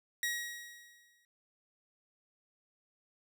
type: tone with exponential decay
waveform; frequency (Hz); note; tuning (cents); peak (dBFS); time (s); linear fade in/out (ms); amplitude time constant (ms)
sawtooth; 1900; A#6; +33; -27; 0.23-1.25; 1; 220
effects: none